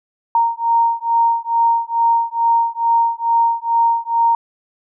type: beating tone pair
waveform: sine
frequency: 926 / 928.3 Hz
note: A#5 / A#5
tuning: -12 / -7 cents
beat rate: 2.3 Hz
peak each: -16 dBFS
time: 0.35-4.35 s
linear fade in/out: 2 ms
effects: none